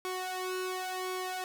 sawtooth tone with flanger, 370 Hz, F#4, in tune, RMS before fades -36 dBFS, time 0.05-1.44 s, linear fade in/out 0 ms, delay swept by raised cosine 0.88 to 1.98 ms, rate 0.94 Hz, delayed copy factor +0.85, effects none

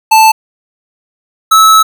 square tone pair in turn, 880 / 1300.7 Hz, A5 / E6, 0 / -24 cents, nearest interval perfect fifth, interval 676 cents, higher second, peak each -3 dBFS, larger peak neither, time 0.11-0.32 / 1.51-1.83 s, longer second, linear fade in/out 10 ms, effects none

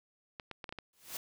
clicks, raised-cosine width 0.3 ms, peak -26 dBFS, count 6, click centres 0.398 / 0.513 / 0.642 / 0.692 / 0.725 / 0.787 s
white noise with exponential growth, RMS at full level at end -37 dBFS, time 0.93-1.17 s, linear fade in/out 2 ms, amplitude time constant 52 ms
effects none

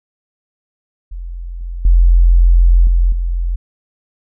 sine tone with level steps, 43.25 Hz, F1, 16 cents flat, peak -23 / -21 / -5 / -8 / -14 dBFS, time 1.11-3.56 s, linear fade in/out 10 ms, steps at 1.61 / 1.85 / 2.87 / 3.12 s, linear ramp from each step 2 ms, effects none

